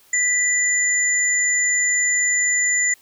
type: tone pair together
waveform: sine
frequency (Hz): 1975.5 / 7044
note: B6 / A8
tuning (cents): 0 / +1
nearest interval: octave + minor seventh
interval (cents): 2201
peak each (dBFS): -19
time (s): 0.13-2.94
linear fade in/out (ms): 5
effects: white hiss -54 dBFS RMS until 3.01 s